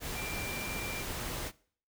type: tone in noise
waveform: sine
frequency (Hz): 2366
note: D7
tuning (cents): +12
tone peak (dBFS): -39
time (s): 0.14-1.05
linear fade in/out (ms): 50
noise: pink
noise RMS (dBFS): -38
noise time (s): 0-1.52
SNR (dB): -4
effects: noise-tail reverb RT60 0.5 s tail -21 dB re dry